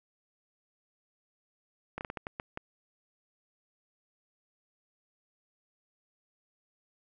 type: slowing click train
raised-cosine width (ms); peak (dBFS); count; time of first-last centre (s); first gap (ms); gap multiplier
0.5; -21; 8; 1.98-2.574; 29; 1.35
effects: none